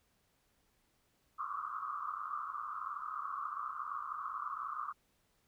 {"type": "band-pass noise", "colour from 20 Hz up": "pink", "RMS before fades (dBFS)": -41, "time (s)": [1.38, 4.93], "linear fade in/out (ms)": 20, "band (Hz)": [1100, 1300], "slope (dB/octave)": 96, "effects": ["pink hiss -75 dBFS RMS until 5.47 s"]}